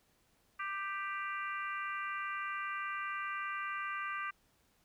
harmonic tone with a mistuned harmonic, 395 Hz, G4, 13 cents sharp, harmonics 3 / 4 / 5 / 6 / 7, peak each -39 / -42 / -44 / -47 / -49 dBFS, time 0.59-4.31 s, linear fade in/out 10 ms, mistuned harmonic 4, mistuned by -20 cents, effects pink hiss -72 dBFS RMS until 4.84 s

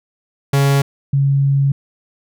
45% pulse / sine tone pair in turn, 139.3 / 138.68 Hz, C#3 / C#3, +9 / +1 cents, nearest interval unison, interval 8 cents, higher first, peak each -11 dBFS, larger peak neither, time 0.53-0.82 / 1.13-1.72 s, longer second, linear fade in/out 5 ms, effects none

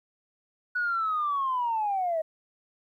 sine linear sweep, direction down, 1480 to 622.3 Hz, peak -24 dBFS, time 0.75-2.22 s, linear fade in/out 10 ms, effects tanh soft clip ceiling -20 dBFS + 11-bit

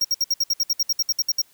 square tone bursts, 5588 Hz, F8, in tune, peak -18 dBFS, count 15, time 0.01-1.418 s, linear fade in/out 5 ms, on 36 ms, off 62 ms, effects white hiss -57 dBFS RMS until 1.53 s

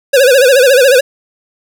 square tone with vibrato, 523.3 Hz, C5, in tune, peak -5 dBFS, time 0.13-1.01 s, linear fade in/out 10 ms, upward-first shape sine, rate 14 Hz, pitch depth 130 cents each way, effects none

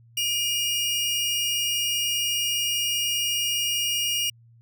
sawtooth tone pair together, 2401 / 2855 Hz, D7 / F7, +38 / +37 cents, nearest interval minor third, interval 299 cents, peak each -32 / -20 dBFS, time 0.17-4.3 s, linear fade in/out 5 ms, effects added 116 Hz sine -51 dBFS peak until 4.61 s

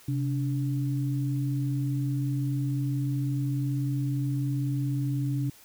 sine tone pair together, 133 / 289.4 Hz, C3 / D4, +29 / -25 cents, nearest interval octave + minor second, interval 1346 cents, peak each -26 / -32 dBFS, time 0.08-5.5 s, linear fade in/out 5 ms, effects white hiss -54 dBFS RMS until 5.64 s

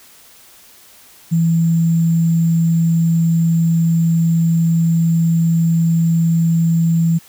sine tone with sample-and-hold, 165.5 Hz, E3, 7 cents sharp, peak -11 dBFS, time 1.31-7.19 s, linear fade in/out 20 ms, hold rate 7350 Hz, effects white hiss -45 dBFS RMS until 7.28 s

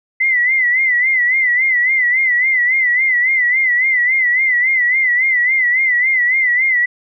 sine tone with vibrato, 2022 Hz, B6, 40 cents sharp, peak -11 dBFS, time 0.2-6.86 s, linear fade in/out 10 ms, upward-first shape sine, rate 3.6 Hz, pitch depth 91 cents each way, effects none

